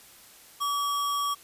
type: tone with sample-and-hold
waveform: sine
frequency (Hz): 1147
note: D6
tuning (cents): -41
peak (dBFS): -25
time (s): 0.6-1.35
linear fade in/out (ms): 20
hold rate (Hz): 4410
effects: white hiss -52 dBFS RMS until 1.43 s + resampled to 32000 Hz